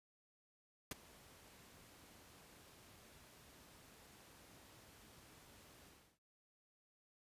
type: noise with ADSR envelope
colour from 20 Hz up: pink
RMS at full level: -40 dBFS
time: 0.91-6.19 s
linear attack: 3 ms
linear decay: 20 ms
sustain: -22 dB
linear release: 320 ms
effects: high-pass 60 Hz 12 dB/octave + resampled to 32000 Hz